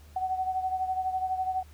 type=beating tone pair; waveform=sine; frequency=748 / 760 Hz; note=F#5 / F#5; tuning=+19 / +46 cents; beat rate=12 Hz; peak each=-28 / -34 dBFS; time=0.16-1.63 s; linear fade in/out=5 ms; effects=added 75 Hz sine -49 dBFS peak until 1.73 s + pink hiss -59 dBFS RMS until 1.73 s